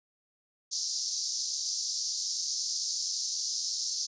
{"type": "band-pass noise", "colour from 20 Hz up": "white", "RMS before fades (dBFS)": -33, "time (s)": [0.71, 4.07], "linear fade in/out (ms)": 20, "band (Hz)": [4600, 6400], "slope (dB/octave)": 48, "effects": ["resampled to 16000 Hz"]}